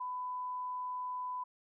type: tone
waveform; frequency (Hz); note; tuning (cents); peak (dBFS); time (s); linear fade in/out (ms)
sine; 1000; B5; +21; -36; 0-1.44; 10
effects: none